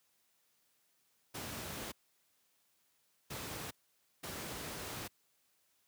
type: noise bursts at uneven times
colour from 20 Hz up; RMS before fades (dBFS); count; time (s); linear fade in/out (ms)
pink; -43; 3; 1.34-1.92 / 3.3-3.71 / 4.23-5.08; 10
effects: white hiss -75 dBFS RMS until 5.87 s + high-pass 80 Hz 12 dB/octave